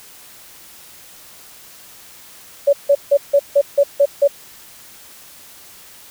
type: tone bursts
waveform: sine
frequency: 566 Hz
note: C#5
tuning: 36 cents sharp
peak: -8 dBFS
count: 8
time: 2.67-4.278 s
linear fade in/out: 10 ms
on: 61 ms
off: 160 ms
effects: white hiss -42 dBFS RMS until 6.1 s